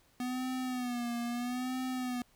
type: tone with vibrato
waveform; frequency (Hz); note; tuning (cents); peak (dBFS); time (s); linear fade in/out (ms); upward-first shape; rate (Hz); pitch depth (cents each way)
square; 246.9; B3; 0; -34; 0.2-2.22; 2; sine; 0.77; 72
effects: pink hiss -67 dBFS RMS until 2.35 s